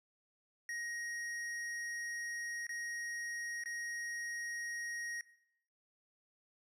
square tone with dropouts, 1880 Hz, A#6, 14 cents sharp, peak -40 dBFS, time 0.69-5.21 s, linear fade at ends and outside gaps 1 ms, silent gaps 2.668-2.692 / 3.637-3.658 s, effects noise-tail reverb RT60 0.7 s tail -18 dB re dry + low-pass 10000 Hz 12 dB/octave

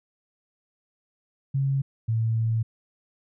sine tone pair in turn, 136.7 / 112.75 Hz, C#3 / A2, -24 / +43 cents, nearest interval minor third, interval 333 cents, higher first, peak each -21 dBFS, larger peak neither, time 1.54-1.82 / 2.08-2.63 s, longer second, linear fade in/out 10 ms, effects none

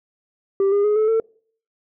sine tone with pitch steps, 392 / 405.4 / 419.2 / 433.4 / 448.2 Hz, G4 / G#4 / G#4 / A4 / A4, 0 / -42 / +16 / -26 / +32 cents, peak -12 dBFS, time 0.6-1.2 s, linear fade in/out 2 ms, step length 120 ms, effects noise-tail reverb RT60 0.5 s tail -26 dB re dry + tanh soft clip ceiling -14 dBFS

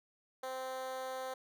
10% pulse tone with high-pass filter, 260 Hz, C4, 11 cents flat, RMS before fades -41 dBFS, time 0.43-1.34 s, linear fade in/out 5 ms, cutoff 570 Hz, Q 3.2, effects none

